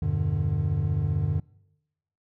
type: chord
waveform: triangle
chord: E minor seventh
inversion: none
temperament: equal with one note detuned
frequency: 82.41 / 98 / 123.47 / 149.49 Hz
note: E2 / G2 / B2 / D3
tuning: 0 / 0 / 0 / +31 cents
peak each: -29 / -25 / -31 / -25 dBFS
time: 0.02-1.4 s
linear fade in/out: 5 ms
effects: noise-tail reverb RT60 0.9 s tail -24 dB re dry